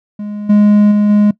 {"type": "tone with level steps", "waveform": "triangle", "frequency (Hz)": 207.7, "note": "G#3", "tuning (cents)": 0, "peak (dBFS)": [-18, -3, -6, -4], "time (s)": [0.19, 1.31], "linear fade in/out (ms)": 5, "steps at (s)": [0.49, 0.91, 1.09], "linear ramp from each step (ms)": 10, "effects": ["noise-tail reverb RT60 0.1 s tail -19 dB re dry"]}